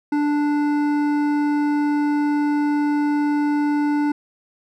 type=tone with hard clipping; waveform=triangle; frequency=293.7 Hz; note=D4; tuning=in tune; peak=-19 dBFS; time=0.12-4.12 s; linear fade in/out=5 ms; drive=15 dB; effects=none